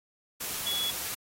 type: tone in noise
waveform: sine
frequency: 3381 Hz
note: G#7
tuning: 30 cents sharp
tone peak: -28 dBFS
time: 0.66-0.91 s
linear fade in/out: 10 ms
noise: white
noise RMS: -35 dBFS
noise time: 0.4-1.15 s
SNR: +4 dB
effects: AAC 48 kbps